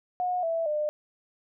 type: tone with pitch steps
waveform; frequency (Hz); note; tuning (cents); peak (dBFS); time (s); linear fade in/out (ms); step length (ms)
sine; 724 / 660.1 / 601.8; F#5 / E5 / D5; -38 / +2 / +42; -25; 0.2-0.89; 0; 230
effects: none